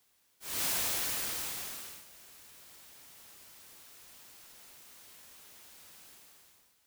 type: noise with ADSR envelope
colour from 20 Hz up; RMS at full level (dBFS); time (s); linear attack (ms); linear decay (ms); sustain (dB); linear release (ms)
white; -31; 0.4-6.8; 250; 1400; -24; 740
effects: white hiss -71 dBFS RMS until 6.86 s